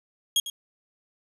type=tone with echo; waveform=sawtooth; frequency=3277 Hz; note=G#7; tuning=24 cents flat; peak=-16 dBFS; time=0.36-0.4 s; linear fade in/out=2 ms; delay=100 ms; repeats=1; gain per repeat=-13 dB; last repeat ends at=0.5 s; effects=resampled to 32000 Hz + 9-bit